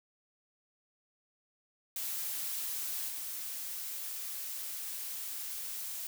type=noise with level steps; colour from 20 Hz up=blue; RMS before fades=-37 / -40 dBFS; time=1.96-6.07 s; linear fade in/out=2 ms; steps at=3.08 s; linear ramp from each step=10 ms; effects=none